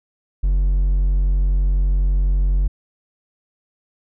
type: tone with hard clipping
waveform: triangle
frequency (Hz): 46.01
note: F#1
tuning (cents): -9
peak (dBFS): -15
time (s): 0.43-2.68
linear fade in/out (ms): 10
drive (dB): 6
effects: none